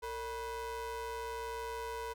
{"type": "ring-modulated tone", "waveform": "square", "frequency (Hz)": 258.5, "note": "C4", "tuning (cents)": -21, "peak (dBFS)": -36, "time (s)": [0.02, 2.14], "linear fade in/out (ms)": 20, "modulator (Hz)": 715, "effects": []}